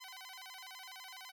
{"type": "tone with vibrato", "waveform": "10% pulse", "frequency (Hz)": 880, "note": "A5", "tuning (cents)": 0, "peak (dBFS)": -40, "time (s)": [0, 1.32], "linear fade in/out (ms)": 20, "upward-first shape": "square", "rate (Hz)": 12, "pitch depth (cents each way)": 260, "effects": []}